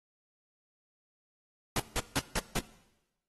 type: noise bursts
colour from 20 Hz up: pink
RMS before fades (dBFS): -30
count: 5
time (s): 1.76-2.59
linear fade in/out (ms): 2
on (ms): 38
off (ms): 160
effects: noise-tail reverb RT60 1.0 s tail -18 dB re dry + AAC 32 kbps